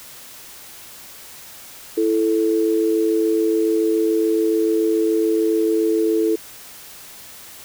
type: tone pair together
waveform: sine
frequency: 331.4 / 438.4 Hz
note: E4 / A4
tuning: +9 / -6 cents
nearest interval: perfect fourth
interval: 485 cents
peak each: -18 dBFS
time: 1.97-6.36 s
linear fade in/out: 10 ms
effects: white hiss -40 dBFS RMS until 7.64 s